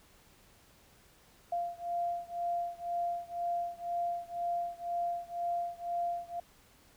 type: beating tone pair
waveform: sine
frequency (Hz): 693 / 695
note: F5 / F5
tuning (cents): -14 / -9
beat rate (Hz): 2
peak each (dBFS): -35 / -36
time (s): 1.52-6.4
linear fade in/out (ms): 5
effects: pink hiss -62 dBFS RMS until 6.96 s